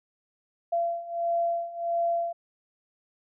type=beating tone pair; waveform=sine; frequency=681 / 682.5 Hz; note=F5 / F5; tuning=-44 / -40 cents; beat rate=1.5 Hz; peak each=-30 / -27 dBFS; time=0.72-2.33 s; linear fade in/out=10 ms; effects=none